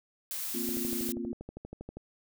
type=noise; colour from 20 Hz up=blue; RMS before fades=-36 dBFS; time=0.31-1.12 s; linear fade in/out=0 ms
type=chord; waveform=sine; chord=Bb suspended second; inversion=none; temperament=equal; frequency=233.1 / 261.6 / 349.2 Hz; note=Bb3 / C4 / F4; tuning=0 / 0 / 0 cents; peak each=-36 / -38 / -38 dBFS; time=0.54-1.33 s; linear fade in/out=10 ms
type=click train; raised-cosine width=2 ms; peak=-28 dBFS; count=17; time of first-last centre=0.69-1.97 s; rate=12.5 Hz
effects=none